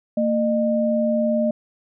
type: tone pair together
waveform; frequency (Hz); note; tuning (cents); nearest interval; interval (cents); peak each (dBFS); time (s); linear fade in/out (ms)
sine; 228 / 609.1; A#3 / D#5; -38 / -37; octave + perfect fourth; 1701; -20; 0.17-1.51; 5
effects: none